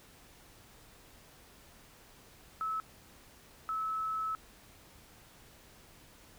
sine tone bursts at uneven times, 1300 Hz, E6, 24 cents flat, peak -32 dBFS, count 2, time 2.61-2.8 / 3.69-4.35 s, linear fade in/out 0 ms, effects pink hiss -58 dBFS RMS until 6.38 s

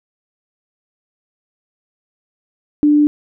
sine tone, 296 Hz, D4, 14 cents sharp, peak -8 dBFS, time 2.83-3.07 s, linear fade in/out 0 ms, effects none

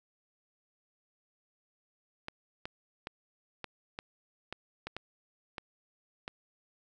clicks, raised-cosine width 0.3 ms, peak -22 dBFS, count 10, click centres 2.284 / 2.655 / 3.071 / 3.643 / 3.989 / 4.526 / 4.87 / 4.966 / 5.582 / 6.279 s, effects none

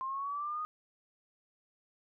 sine linear sweep, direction up, 1046.5 to 1244.5 Hz, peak -34 dBFS, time 0.01-0.65 s, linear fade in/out 0 ms, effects none

